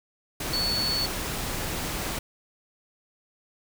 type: tone in noise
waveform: sine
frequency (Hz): 4434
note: C#8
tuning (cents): 0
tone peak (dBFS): -25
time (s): 0.53-1.06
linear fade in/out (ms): 5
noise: pink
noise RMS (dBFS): -31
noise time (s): 0.4-2.19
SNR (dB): +3
effects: none